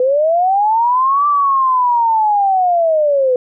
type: linear two-way sweep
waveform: sine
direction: up then down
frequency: 493.9 to 1174.7 to 493.9 Hz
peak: -10 dBFS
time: 0-3.36 s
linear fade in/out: 2 ms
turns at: 1.27 s
effects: none